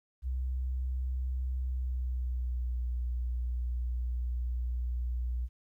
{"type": "tone with pitch glide", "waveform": "sine", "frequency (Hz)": [63.8, 60.78], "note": ["C2", "B1"], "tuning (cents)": [-43, -27], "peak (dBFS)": -30, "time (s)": [0.22, 5.49], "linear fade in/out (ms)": 50, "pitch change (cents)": -84, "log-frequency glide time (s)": [1.6, 2.81], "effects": ["12-bit"]}